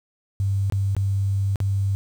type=tone with dropouts; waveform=sine; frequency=98.3 Hz; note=G2; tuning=5 cents sharp; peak=-19 dBFS; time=0.4-1.95 s; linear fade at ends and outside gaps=0 ms; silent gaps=0.699-0.723 / 0.95-0.966 / 1.558-1.603 s; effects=8-bit